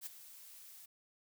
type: noise with ADSR envelope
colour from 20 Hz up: blue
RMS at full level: -42 dBFS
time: 0.01-0.86 s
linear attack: 52 ms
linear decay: 15 ms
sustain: -13 dB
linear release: 9 ms
effects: none